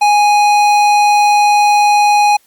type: tone with tanh clipping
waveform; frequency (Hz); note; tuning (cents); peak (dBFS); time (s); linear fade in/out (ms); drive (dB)
sine; 829; G#5; -3; -9; 0.01-2.37; 10; 17
effects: white hiss -53 dBFS RMS until 2.46 s + Opus 48 kbps